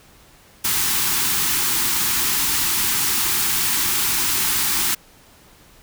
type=band-stop noise; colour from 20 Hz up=white; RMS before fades=-20 dBFS; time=0.64-4.95 s; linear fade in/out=10 ms; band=410 to 790 Hz; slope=96 dB/octave; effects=pink hiss -50 dBFS RMS until 5.82 s